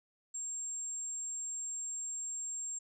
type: tone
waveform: sine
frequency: 7459 Hz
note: A#8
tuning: in tune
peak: -37 dBFS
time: 0.34-2.79 s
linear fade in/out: 10 ms
effects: none